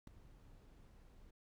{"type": "noise with ADSR envelope", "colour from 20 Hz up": "brown", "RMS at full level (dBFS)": -44, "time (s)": [0.07, 1.31], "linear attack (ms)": 3, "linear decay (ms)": 7, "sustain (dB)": -17, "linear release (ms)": 8, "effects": []}